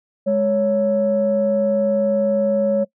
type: tone pair together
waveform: sine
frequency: 208 / 556 Hz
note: G#3 / C#5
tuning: +3 / +5 cents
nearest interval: octave + perfect fourth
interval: 1702 cents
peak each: -20 / -15 dBFS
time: 0.26-2.85 s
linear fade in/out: 20 ms
effects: noise-tail reverb RT60 0.1 s tail -22 dB re dry + tanh soft clip ceiling -9 dBFS